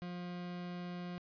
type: tone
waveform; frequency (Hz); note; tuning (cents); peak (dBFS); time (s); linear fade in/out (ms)
40% pulse; 177.1; F3; +24; -40; 0.02-1.18; 0
effects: resampled to 11025 Hz